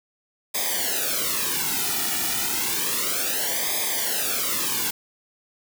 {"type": "noise with flanger", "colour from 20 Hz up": "white", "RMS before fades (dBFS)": -25, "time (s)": [0.54, 4.91], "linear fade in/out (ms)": 10, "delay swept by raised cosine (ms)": [0.7, 1.9], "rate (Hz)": 0.31, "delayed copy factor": -1, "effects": []}